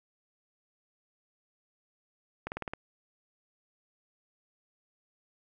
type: slowing click train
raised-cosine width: 0.5 ms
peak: -20 dBFS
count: 6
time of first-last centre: 2.47-2.735 s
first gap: 49 ms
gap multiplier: 1.04
effects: none